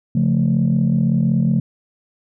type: chord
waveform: sine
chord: Db augmented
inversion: none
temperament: equal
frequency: 138.59 / 174.61 / 220 Hz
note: Db3 / F3 / A3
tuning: 0 / 0 / 0 cents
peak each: -17 dBFS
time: 0.15-1.6 s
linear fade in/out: 5 ms
effects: tanh soft clip ceiling -8 dBFS